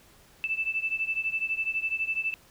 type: beating tone pair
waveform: sine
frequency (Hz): 2637 / 2649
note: E7 / E7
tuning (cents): 0 / +8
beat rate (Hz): 12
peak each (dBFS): -29 / -31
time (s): 0.44-2.34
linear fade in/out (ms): 0
effects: pink hiss -57 dBFS RMS until 2.5 s